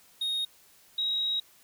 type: tone pair in turn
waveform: triangle / sine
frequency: 3729 / 3814 Hz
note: A#7 / A#7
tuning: 0 / +39 cents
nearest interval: unison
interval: 39 cents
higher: second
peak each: -26 dBFS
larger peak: neither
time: 0.21-0.45 / 0.98-1.4 s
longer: second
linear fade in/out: 5 ms
effects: white hiss -59 dBFS RMS until 1.63 s